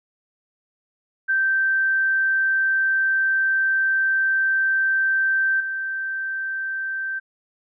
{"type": "tone with level steps", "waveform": "sine", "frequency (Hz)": 1560, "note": "G6", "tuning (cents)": -9, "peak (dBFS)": [-17, -24], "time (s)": [1.28, 7.2], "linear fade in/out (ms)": 20, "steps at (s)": 5.6, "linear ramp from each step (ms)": 5, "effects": []}